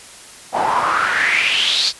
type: noise with band-pass filter sweep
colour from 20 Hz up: pink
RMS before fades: -17 dBFS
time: 0.52-1.93 s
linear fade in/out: 50 ms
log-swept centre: 720 to 4700 Hz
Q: 5.3
effects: white hiss -39 dBFS RMS until 1.99 s + resampled to 24000 Hz

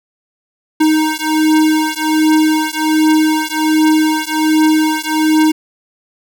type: beating tone pair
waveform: square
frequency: 311.1 / 312.4 Hz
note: D#4 / D#4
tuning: 0 / +7 cents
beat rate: 1.3 Hz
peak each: -14 dBFS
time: 0.8-5.52 s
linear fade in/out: 10 ms
effects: none

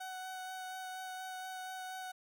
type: tone with vibrato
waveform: 30% pulse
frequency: 747 Hz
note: F#5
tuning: 16 cents sharp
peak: -39 dBFS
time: 0-2.12 s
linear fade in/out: 10 ms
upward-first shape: sine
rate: 4.2 Hz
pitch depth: 12 cents each way
effects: none

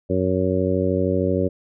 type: harmonic tone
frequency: 93 Hz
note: F#2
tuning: 9 cents sharp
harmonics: 1 / 2 / 3 / 4 / 5 / 6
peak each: -25 / -25 / -25 / -25 / -25 / -25 dBFS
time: 0.09-1.49 s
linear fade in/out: 20 ms
effects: none

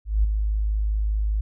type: tone with ADSR envelope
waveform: sine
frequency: 52.5 Hz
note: G#1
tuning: 19 cents sharp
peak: -14 dBFS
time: 0.05-1.41 s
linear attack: 190 ms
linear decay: 8 ms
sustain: -6 dB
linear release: 6 ms
effects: none

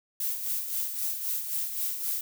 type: noise with tremolo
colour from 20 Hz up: violet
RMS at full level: -29 dBFS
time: 0.2-2.21 s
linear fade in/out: 2 ms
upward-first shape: sine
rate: 3.8 Hz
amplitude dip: 55%
effects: none

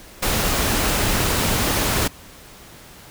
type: noise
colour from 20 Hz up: pink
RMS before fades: -20 dBFS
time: 0.22-2.08 s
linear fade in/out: 10 ms
effects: pink hiss -43 dBFS RMS until 3.1 s

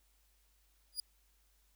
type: tone with exponential growth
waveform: sawtooth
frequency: 4869 Hz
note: D#8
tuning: 38 cents flat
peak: -29 dBFS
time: 0.92-1 s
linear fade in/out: 2 ms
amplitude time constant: 16 ms
effects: added 50 Hz sine -70 dBFS peak until 1.75 s + white hiss -74 dBFS RMS until 1.75 s

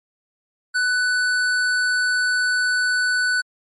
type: tone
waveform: square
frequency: 1492 Hz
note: F#6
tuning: 14 cents sharp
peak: -18 dBFS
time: 0.74-3.42 s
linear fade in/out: 20 ms
effects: low-pass 9000 Hz 12 dB/octave + MP3 48 kbps

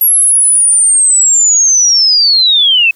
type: linear sweep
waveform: sine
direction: down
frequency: 11470 to 2556 Hz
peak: -5 dBFS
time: 0.01-2.91 s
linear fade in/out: 5 ms
effects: white hiss -49 dBFS RMS until 2.95 s

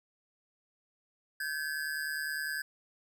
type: ring-modulated tone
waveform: square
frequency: 1626 Hz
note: G#6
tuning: 37 cents flat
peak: -31 dBFS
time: 1.4-2.62 s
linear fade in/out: 5 ms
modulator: 74.9 Hz
effects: none

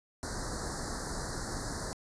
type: band-stop noise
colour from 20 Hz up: pink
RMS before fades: -37 dBFS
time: 0.23-1.93 s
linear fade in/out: 0 ms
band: 1900 to 4100 Hz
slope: 96 dB/octave
effects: resampled to 22050 Hz

